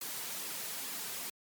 white noise with flanger, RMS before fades -40 dBFS, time 0.01-1.3 s, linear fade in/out 5 ms, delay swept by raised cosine 1.3 to 3.7 ms, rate 2.3 Hz, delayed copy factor -0.5, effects high-pass 150 Hz 12 dB/octave + MP3 96 kbps

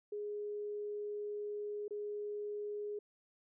sine tone with dropouts, 415.3 Hz, G#4, in tune, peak -38 dBFS, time 0.12-2.99 s, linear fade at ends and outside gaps 5 ms, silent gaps 1.881-1.907 s, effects none

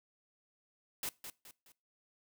white noise with echo, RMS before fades -38 dBFS, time 1.03-1.09 s, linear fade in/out 2 ms, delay 210 ms, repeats 3, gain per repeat -8 dB, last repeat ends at 1.72 s, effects noise-tail reverb RT60 0.3 s tail -22 dB re dry

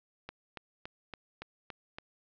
click train, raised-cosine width 0.3 ms, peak -25 dBFS, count 7, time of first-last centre 0.29-1.985 s, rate 3.54 Hz, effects low-pass 5000 Hz 12 dB/octave

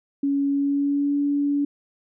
sine tone with pitch glide, 280 to 286 Hz, C#4 to D4, +18 to -46 cents, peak -19 dBFS, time 0.23-1.65 s, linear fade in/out 5 ms, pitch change +36 cents, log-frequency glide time 0.49-1.17 s, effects none

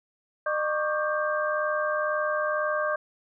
sine tone cluster, 607 / 1111 / 1193 / 1580 Hz, D#5 / C#6 / D6 / G6, -43 / +4 / +27 / +13 cents, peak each -27 / -32 / -32 / -30 dBFS, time 0.46-2.96 s, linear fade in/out 5 ms, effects none

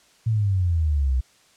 sine exponential sweep, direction down, 115.1 to 61.74 Hz, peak -18 dBFS, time 0.26-1.21 s, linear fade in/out 10 ms, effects white hiss -57 dBFS RMS until 1.56 s + low-pass 8000 Hz 12 dB/octave

